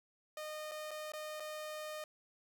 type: tone with dropouts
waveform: sawtooth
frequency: 613 Hz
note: D#5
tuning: 26 cents flat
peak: -38 dBFS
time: 0.37-2.04 s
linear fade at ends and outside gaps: 2 ms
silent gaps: 0.713-0.717 / 0.909-0.913 / 1.12-1.135 / 1.399-1.403 s
effects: none